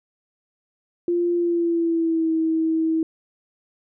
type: tone with pitch glide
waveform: sine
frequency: 347.2 to 322.1 Hz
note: F4 to E4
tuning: -10 to -40 cents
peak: -18 dBFS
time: 1.08-3.03 s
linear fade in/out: 2 ms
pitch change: -130 cents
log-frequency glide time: 1.35-2.32 s
effects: none